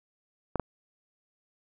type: clicks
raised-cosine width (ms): 1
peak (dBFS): -14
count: 2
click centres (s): 0.557 / 0.597
effects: none